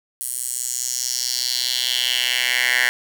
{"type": "tone with high-pass filter sweep", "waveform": "10% pulse", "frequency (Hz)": 124.7, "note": "B2", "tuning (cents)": 17, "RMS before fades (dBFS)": -22, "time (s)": [0.21, 2.89], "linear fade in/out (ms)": 0, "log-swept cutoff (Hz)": [10000, 1800], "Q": 3, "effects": []}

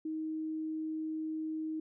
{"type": "tone", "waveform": "sine", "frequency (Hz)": 314.7, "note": "D#4", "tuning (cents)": 20, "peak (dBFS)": -34, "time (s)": [0.05, 1.8], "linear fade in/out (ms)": 5, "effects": []}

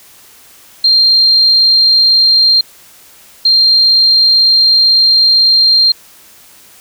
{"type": "tone bursts at uneven times", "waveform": "sine", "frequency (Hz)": 4186, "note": "C8", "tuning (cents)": 0, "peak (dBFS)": -5, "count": 2, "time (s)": [[0.84, 2.61], [3.45, 5.92]], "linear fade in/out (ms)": 5, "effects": ["white hiss -41 dBFS RMS until 6.8 s"]}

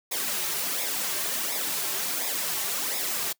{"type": "noise with flanger", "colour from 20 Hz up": "white", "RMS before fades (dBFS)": -29, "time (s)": [0.11, 3.33], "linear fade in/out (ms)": 10, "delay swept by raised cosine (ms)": [0.67, 4.17], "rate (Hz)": 1.4, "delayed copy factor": -0.7, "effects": ["noise-tail reverb RT60 0.1 s tail -23 dB re dry", "high-pass 200 Hz 12 dB/octave"]}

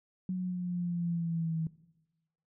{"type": "linear sweep", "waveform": "sine", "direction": "down", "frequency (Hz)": [185, 160], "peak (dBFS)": -30, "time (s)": [0.29, 1.67], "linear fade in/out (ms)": 2, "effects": ["noise-tail reverb RT60 1.0 s tail -18 dB re dry"]}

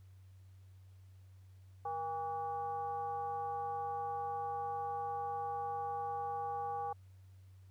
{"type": "tone with frequency modulation", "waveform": "sine", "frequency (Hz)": 809, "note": "G#5", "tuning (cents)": -46, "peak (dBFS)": -36, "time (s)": [1.85, 6.93], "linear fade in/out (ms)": 5, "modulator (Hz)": 333, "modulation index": 0.7, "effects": ["added 94 Hz sine -55 dBFS peak until 7.7 s", "pink hiss -75 dBFS RMS until 7.7 s"]}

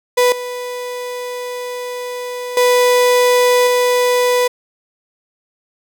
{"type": "tone with level steps", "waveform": "35% pulse", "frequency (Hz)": 493.9, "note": "B4", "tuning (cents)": 0, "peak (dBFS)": [-8, -21, -8, -10], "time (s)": [0.17, 4.48], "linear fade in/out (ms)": 10, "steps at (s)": [0.32, 2.57, 3.67], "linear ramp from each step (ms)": 2, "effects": []}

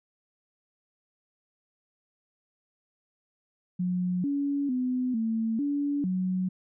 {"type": "tone with pitch steps", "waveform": "sine", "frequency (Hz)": [180.5, 282.8, 252.7, 224.2, 286.4, 185], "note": ["F#3", "C#4", "B3", "A3", "D4", "F#3"], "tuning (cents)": [-43, 35, 40, 33, -43, 0], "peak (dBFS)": -25, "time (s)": [3.79, 6.49], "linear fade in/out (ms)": 10, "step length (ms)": 450, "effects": []}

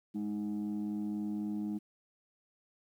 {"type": "tone pair together", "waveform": "sine", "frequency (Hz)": [208.5, 312.4], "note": ["G#3", "D#4"], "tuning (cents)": [7, 7], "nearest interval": "perfect fifth", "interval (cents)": 700, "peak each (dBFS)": [-33, -36], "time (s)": [0.14, 1.79], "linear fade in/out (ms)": 20, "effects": ["tanh soft clip ceiling -30 dBFS", "11-bit"]}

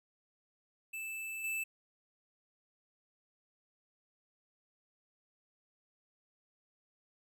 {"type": "tone with level steps", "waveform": "square", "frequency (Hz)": 2637, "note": "E7", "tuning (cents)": 0, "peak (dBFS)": [-40, -35], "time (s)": [0.93, 1.64], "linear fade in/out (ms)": 10, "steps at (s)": 1.44, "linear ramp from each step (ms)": 2, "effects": []}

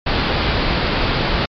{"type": "low-pass noise", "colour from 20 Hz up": "pink", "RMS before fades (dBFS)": -18, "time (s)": [0.06, 1.46], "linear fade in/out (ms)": 10, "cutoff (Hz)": 4900, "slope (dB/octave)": 96, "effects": ["MP3 64 kbps"]}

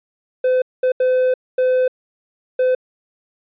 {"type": "tone bursts at uneven times", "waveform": "triangle", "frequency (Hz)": 510, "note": "C5", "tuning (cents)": -44, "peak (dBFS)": -11, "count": 5, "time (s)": [[0.44, 0.62], [0.83, 0.92], [1, 1.34], [1.58, 1.88], [2.59, 2.75]], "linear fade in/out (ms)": 5, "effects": ["resampled to 8000 Hz"]}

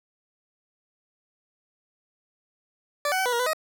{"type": "tone with pitch steps", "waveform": "20% pulse", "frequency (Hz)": [583, 748, 760, 492.6, 473.3, 500, 629], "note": ["D5", "F#5", "F#5", "B4", "A#4", "B4", "D#5"], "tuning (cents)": [-13, 19, 46, -5, 26, 21, 19], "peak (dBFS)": -18, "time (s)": [3.05, 3.533], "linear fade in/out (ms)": 2, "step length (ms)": 69, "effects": []}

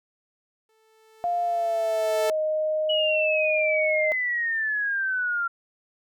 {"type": "tone with exponential growth", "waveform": "sawtooth", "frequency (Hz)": 440, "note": "A4", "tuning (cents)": 0, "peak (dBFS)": -20, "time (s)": [0.69, 2.3], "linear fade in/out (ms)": 2, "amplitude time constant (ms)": 350}
{"type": "tone with pitch glide", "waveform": "sine", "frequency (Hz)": [700, 620], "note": ["F5", "D#5"], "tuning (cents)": [4, -6], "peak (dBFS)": -22, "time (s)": [1.24, 4.12], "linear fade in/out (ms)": 0, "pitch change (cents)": -210, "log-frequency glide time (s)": [1.43, 2.4]}
{"type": "exponential sweep", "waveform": "sine", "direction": "down", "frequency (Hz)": [2942, 1373], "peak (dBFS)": -23, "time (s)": [2.89, 5.48], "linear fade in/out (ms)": 10}
{"effects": []}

